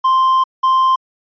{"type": "tone pair in turn", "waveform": "triangle", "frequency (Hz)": [1046.5, 1046.5], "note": ["C6", "C6"], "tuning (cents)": [0, 0], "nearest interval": "unison", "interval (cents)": 0, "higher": "neither", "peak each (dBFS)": -8, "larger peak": "neither", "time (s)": [[0.04, 0.44], [0.63, 0.96]], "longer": "first", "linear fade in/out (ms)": 10, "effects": ["resampled to 11025 Hz"]}